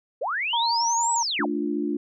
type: linear two-way sweep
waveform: sine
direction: up then down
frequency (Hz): 428.8 to 7960 to 428.8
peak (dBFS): -24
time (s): 0.21-1.46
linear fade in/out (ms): 10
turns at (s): 1.13
type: tone with vibrato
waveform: sine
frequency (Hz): 932.3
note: A#5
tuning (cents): 0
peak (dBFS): -22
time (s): 0.53-1.23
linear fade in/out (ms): 5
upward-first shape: sine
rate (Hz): 11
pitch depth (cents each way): 24
type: chord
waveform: sine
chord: D minor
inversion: second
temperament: equal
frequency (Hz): 220 / 293.7 / 349.2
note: A3 / D4 / F4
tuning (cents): 0 / 0 / 0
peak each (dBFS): -30 / -26 / -29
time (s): 1.39-1.97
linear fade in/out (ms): 5
effects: none